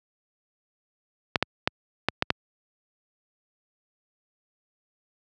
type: clicks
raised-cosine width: 0.3 ms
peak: -4 dBFS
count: 6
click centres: 1.358 / 1.426 / 1.675 / 2.086 / 2.224 / 2.304 s
effects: high-pass 80 Hz 12 dB/octave